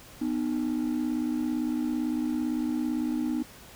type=ring-modulated tone; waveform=triangle; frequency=277.2 Hz; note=C#4; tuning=in tune; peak=-20 dBFS; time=0.21-3.43 s; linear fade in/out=10 ms; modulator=28.9 Hz; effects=tanh soft clip ceiling -19 dBFS + pink hiss -49 dBFS RMS until 3.75 s